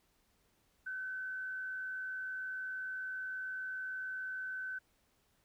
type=tone with frequency modulation; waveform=sine; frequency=1522 Hz; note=F#6; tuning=48 cents sharp; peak=-38 dBFS; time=0.86-4.79 s; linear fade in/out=10 ms; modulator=72.6 Hz; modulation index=0.33; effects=pink hiss -74 dBFS RMS until 5.44 s